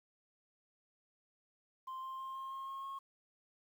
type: tone with pitch steps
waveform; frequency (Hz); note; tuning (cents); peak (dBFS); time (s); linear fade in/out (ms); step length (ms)
sine; 1046.5 / 1053.2 / 1059.9 / 1066.6 / 1073.4 / 1080.3 / 1087.2; C6 / C6 / C6 / C6 / C6 / C#6 / C#6; 0 / +11 / +22 / +33 / +44 / -45 / -34; -39; 1.87-2.99; 10; 160
effects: tanh soft clip ceiling -40 dBFS + 11-bit